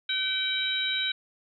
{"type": "harmonic tone with a mistuned harmonic", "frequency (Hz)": 771, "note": "G5", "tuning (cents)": -29, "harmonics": [2, 3, 4, 5], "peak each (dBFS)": [-33, -33, -33, -28], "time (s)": [0.09, 1.12], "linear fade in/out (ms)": 5, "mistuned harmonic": 2, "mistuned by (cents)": -22, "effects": []}